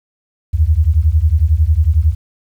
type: beating tone pair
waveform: sine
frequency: 73 / 84 Hz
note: D2 / E2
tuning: -10 / +33 cents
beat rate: 11 Hz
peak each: -12 dBFS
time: 0.53-2.15 s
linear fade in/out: 20 ms
effects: 8-bit